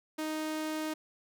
sawtooth tone, 311.1 Hz, D#4, in tune, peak -29 dBFS, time 0.18-0.94 s, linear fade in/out 10 ms, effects none

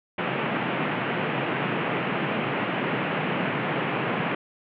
pink band-pass noise, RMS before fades -27 dBFS, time 0.18-4.35 s, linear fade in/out 5 ms, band 130 to 2900 Hz, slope 48 dB/octave, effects none

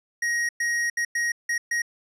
square tone bursts at uneven times, 1884 Hz, A#6, 18 cents sharp, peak -23 dBFS, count 6, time 0.22-0.49 / 0.6-0.9 / 0.97-1.05 / 1.15-1.32 / 1.49-1.58 / 1.71-1.82 s, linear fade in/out 5 ms, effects low-pass 9000 Hz 12 dB/octave

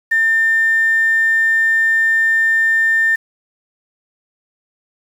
sine tone with quantisation, 1800 Hz, A6, 39 cents sharp, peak -11 dBFS, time 0.11-3.16 s, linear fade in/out 10 ms, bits 6, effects none

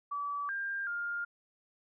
sine tone with pitch steps, 1149 / 1597 / 1408 Hz, D6 / G6 / F6, -38 / +32 / +14 cents, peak -33 dBFS, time 0.11-1.25 s, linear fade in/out 10 ms, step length 380 ms, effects none

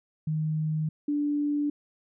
sine tone pair in turn, 155.56 / 292.2 Hz, D#3 / D4, 0 / -9 cents, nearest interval major seventh, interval 1091 cents, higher second, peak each -25 / -24 dBFS, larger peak second, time 0.27-0.89 / 1.08-1.7 s, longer neither, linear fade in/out 5 ms, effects none

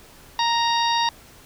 harmonic tone, 933 Hz, A#5, 1 cent sharp, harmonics 1 / 2 / 3 / 4 / 5 / 6, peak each -20 / -29 / -31 / -26 / -30 / -33 dBFS, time 0.39-1.09 s, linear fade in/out 2 ms, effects pink hiss -48 dBFS RMS until 1.45 s

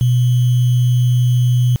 sine tone with sample-and-hold, 123.47 Hz, B2, in tune, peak -10 dBFS, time 0.01-1.76 s, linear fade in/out 0 ms, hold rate 3150 Hz, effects white hiss -47 dBFS RMS until 1.8 s

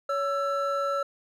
triangle tone pair together, 560.9 / 1334 Hz, C#5 / E6, +20 / +20 cents, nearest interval octave + minor third, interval 1500 cents, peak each -26 dBFS, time 0.09-1.03 s, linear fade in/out 5 ms, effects none

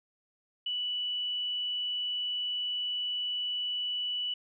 sine tone, 2960 Hz, F#7, in tune, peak -30 dBFS, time 0.66-4.34 s, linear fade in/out 5 ms, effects none

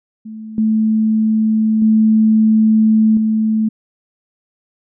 sine tone with level steps, 218.6 Hz, A3, 11 cents flat, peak -27 / -11 / -8 / -12 dBFS, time 0.25-3.69 s, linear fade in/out 10 ms, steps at 0.58 / 1.82 / 3.17 s, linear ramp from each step 2 ms, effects none

